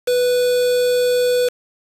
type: tone with quantisation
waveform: triangle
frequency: 493.9 Hz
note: B4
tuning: in tune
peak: -12 dBFS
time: 0.07-1.49 s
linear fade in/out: 10 ms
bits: 4
effects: resampled to 32000 Hz